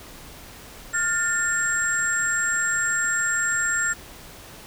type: tone cluster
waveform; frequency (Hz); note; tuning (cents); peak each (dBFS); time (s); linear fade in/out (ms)
sine; 1408 / 1785 / 7510; F6 / A6 / A#8; +14 / +24 / +12; -25; 0.93-3.94; 20
effects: pink hiss -43 dBFS RMS until 4.66 s